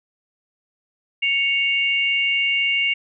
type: tone pair together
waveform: sine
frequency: 2217 / 2793 Hz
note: C#7 / F7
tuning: 0 / -1 cents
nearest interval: major third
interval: 399 cents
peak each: -20 dBFS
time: 1.22-2.94 s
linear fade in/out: 10 ms
effects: none